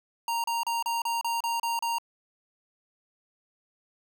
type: tone bursts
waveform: square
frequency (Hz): 930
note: A#5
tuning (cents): -4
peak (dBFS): -27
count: 9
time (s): 0.28-1.984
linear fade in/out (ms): 2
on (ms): 160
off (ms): 33
effects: none